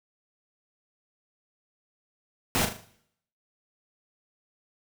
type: noise with echo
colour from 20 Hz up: pink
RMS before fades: -25 dBFS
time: 2.55-2.65 s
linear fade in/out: 0 ms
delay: 39 ms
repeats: 5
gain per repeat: -7 dB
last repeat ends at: 2.845 s
effects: noise-tail reverb RT60 0.7 s tail -17 dB re dry